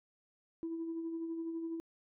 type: tone with tremolo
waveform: sine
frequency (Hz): 329.6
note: E4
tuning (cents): 0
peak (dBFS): -34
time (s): 0.63-1.8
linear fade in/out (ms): 0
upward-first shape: sine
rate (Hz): 12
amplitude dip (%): 40
effects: tanh soft clip ceiling -32 dBFS